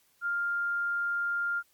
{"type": "tone", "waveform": "sine", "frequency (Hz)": 1400, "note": "F6", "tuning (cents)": 4, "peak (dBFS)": -27, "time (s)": [0.21, 1.63], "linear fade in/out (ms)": 50, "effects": ["white hiss -67 dBFS RMS until 1.73 s", "MP3 96 kbps"]}